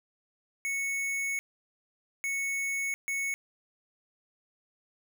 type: tone bursts at uneven times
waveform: square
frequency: 2210 Hz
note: C#7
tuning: 6 cents flat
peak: -30 dBFS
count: 3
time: 0.65-1.39 / 2.24-2.94 / 3.08-3.34 s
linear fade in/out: 0 ms
effects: none